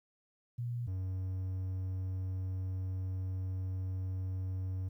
sine / triangle tone pair in turn, 120 / 93.38 Hz, B2 / F#2, -49 / +16 cents, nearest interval major third, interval 435 cents, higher first, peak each -34 / -32 dBFS, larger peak second, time 0.58-0.87 / 0.87-4.89 s, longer second, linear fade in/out 10 ms, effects 12-bit

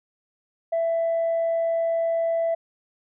sine tone, 664 Hz, E5, 12 cents sharp, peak -19 dBFS, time 0.72-2.55 s, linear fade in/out 10 ms, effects tanh soft clip ceiling -18 dBFS

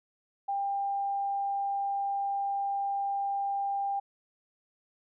sine tone, 796 Hz, G5, 26 cents sharp, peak -28 dBFS, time 0.48-4 s, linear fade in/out 10 ms, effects none

